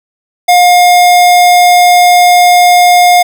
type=tone; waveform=square; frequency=712 Hz; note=F5; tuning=33 cents sharp; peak=-3 dBFS; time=0.48-3.23 s; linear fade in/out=10 ms; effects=none